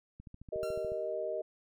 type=click train; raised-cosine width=5 ms; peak=-36 dBFS; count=11; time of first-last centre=0.2-0.919 s; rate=13.9 Hz
type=chord; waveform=sine; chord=Eb major; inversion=first; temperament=just; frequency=388.9 / 466.7 / 622.3 Hz; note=G4 / Bb4 / Eb5; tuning=-14 / +2 / 0 cents; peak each=-40 / -39 / -35 dBFS; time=0.52-1.42 s; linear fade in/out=10 ms
type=tone with exponential decay; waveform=sawtooth; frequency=1370 Hz; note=F6; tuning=34 cents flat; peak=-39 dBFS; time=0.63-1.14 s; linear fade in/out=1 ms; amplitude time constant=110 ms
effects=none